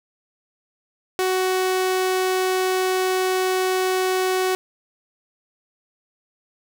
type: tone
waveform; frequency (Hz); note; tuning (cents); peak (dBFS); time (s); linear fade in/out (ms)
sawtooth; 372.7; F#4; +13; -15; 1.19-4.55; 0
effects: none